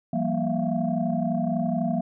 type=tone cluster; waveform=sine; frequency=171.3 / 195 / 236 / 666 / 698 Hz; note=F3 / G3 / A#3 / E5 / F5; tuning=-33 / -9 / +22 / +18 / -1 cents; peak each=-28 / -29 / -26 / -31 / -32 dBFS; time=0.13-2.01 s; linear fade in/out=5 ms; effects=tanh soft clip ceiling -12 dBFS